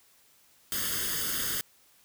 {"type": "noise with comb filter", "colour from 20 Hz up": "white", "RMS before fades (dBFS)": -31, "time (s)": [0.72, 1.61], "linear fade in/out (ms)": 0, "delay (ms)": 0.61, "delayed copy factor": 0.8, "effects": ["white hiss -62 dBFS RMS until 2.04 s"]}